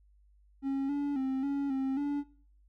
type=tone with pitch steps; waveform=triangle; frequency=272.4 / 286 / 264.6 / 280.3 / 266.8 / 287.3 Hz; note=C#4 / D4 / C4 / C#4 / C4 / D4; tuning=-30 / -46 / +20 / +19 / +34 / -38 cents; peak=-27 dBFS; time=0.62-2.24 s; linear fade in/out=50 ms; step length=270 ms; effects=noise-tail reverb RT60 0.5 s tail -20 dB re dry + added 50 Hz sine -60 dBFS peak until 2.68 s